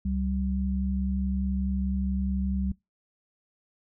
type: tone pair together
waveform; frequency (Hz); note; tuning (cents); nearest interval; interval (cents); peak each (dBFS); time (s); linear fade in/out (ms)
sine; 68.2 / 192.9; C#2 / G3; -28 / -28; octave + tritone; 1800; -28; 0.05-2.72; 5
effects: noise-tail reverb RT60 0.2 s tail -23 dB re dry